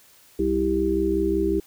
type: harmonic tone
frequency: 65.41 Hz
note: C2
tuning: in tune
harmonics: 1 / 3 / 5 / 6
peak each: -29 / -30 / -23 / -23 dBFS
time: 0.39-1.6 s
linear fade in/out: 5 ms
effects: white hiss -54 dBFS RMS until 1.66 s